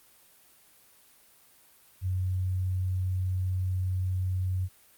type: tone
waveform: sine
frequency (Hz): 92.5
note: F#2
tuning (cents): 0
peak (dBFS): -26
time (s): 2.01-4.69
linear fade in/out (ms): 50
effects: white hiss -59 dBFS RMS until 4.97 s + Opus 32 kbps